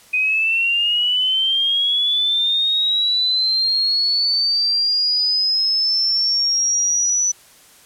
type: linear sweep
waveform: sine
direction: up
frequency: 2489 to 5970 Hz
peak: -15 dBFS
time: 0.13-7.32 s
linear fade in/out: 10 ms
effects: white hiss -48 dBFS RMS until 7.85 s + low-pass 12000 Hz 12 dB/octave